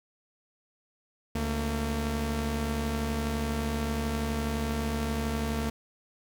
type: tone pair together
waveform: sawtooth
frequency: 71.6 / 227.3 Hz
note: D2 / A#3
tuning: -43 / -43 cents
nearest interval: octave + minor sixth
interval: 2000 cents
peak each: -27 dBFS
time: 1.35-5.7 s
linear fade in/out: 5 ms
effects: none